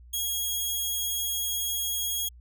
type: tone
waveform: 10% pulse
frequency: 3298 Hz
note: G#7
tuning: 13 cents flat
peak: -19 dBFS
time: 0.13-2.29 s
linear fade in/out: 10 ms
effects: added 60 Hz sine -47 dBFS peak until 2.4 s